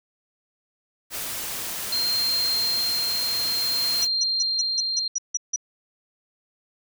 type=noise; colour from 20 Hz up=white; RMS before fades=-31 dBFS; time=1.1-4.08 s; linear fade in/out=50 ms
type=tone with tremolo; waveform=sine; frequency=4186 Hz; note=C8; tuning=in tune; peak=-21 dBFS; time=1.92-5.08 s; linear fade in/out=5 ms; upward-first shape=sine; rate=0.56 Hz; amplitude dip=25%
type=tone bursts; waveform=sine; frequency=5850 Hz; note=F#8; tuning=21 cents flat; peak=-21 dBFS; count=9; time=4.02-5.561 s; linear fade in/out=5 ms; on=29 ms; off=160 ms
effects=none